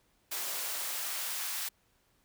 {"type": "noise with high-pass filter sweep", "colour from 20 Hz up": "white", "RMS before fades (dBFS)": -36, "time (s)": [0.31, 1.69], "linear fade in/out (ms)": 10, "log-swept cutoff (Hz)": [400, 1100], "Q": 0.86, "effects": ["pink hiss -71 dBFS RMS until 2.24 s"]}